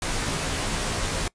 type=noise with comb filter; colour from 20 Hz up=pink; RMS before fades=-27 dBFS; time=0.02-1.28 s; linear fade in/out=2 ms; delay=16 ms; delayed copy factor=-0.85; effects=noise-tail reverb RT60 0.1 s tail -22 dB re dry + resampled to 22050 Hz